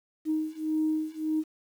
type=beating tone pair; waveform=sine; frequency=311.1 / 312.8 Hz; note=D#4 / D#4; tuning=0 / +9 cents; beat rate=1.7 Hz; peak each=-29 / -28 dBFS; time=0.25-1.44 s; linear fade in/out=50 ms; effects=tanh soft clip ceiling -18 dBFS + 9-bit